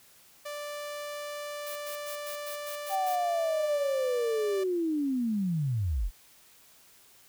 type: tone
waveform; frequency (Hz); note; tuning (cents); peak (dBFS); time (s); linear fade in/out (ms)
sawtooth; 587.3; D5; 0; -32; 0.45-4.64; 10
type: noise bursts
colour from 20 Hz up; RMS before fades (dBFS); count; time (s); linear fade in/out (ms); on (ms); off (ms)
blue; -42; 8; 1.66-3.16; 10; 100; 100
type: linear sweep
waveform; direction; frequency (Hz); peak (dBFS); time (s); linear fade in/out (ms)
sine; down; 784 to 33; -26; 2.89-6.11; 50
effects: white hiss -58 dBFS RMS until 7.28 s